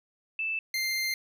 sine / 25% pulse tone pair in turn, 2639 / 2095 Hz, E7 / C7, +1 / +2 cents, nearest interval major third, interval 399 cents, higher first, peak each -28 / -24 dBFS, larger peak second, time 0.39-0.59 / 0.74-1.14 s, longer second, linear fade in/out 2 ms, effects none

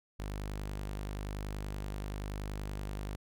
sawtooth tone, 50.5 Hz, G#1, 48 cents flat, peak -33 dBFS, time 0.19-3.16 s, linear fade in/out 10 ms, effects none

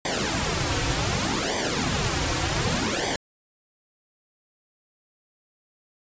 pink noise with flanger, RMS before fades -25 dBFS, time 0.05-3.16 s, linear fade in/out 2 ms, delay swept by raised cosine 0.73 to 4.93 ms, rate 0.66 Hz, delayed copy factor -0.85, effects resampled to 16000 Hz

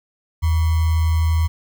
sine tone with sample-and-hold, 80.9 Hz, E2, 32 cents flat, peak -14 dBFS, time 0.42-1.48 s, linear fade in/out 20 ms, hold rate 1050 Hz, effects none

